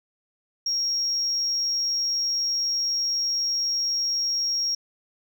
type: tone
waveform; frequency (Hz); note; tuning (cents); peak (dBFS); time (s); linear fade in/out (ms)
sine; 5588; F8; 0; -21; 0.66-4.75; 5
effects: tanh soft clip ceiling -19 dBFS